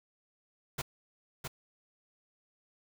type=noise with echo; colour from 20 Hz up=pink; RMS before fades=-35 dBFS; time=0.78-0.82 s; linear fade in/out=10 ms; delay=660 ms; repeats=1; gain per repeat=-4 dB; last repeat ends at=1.48 s; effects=none